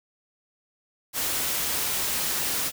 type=noise; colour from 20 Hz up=white; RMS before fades=-27 dBFS; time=1.13-2.72 s; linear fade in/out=50 ms; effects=none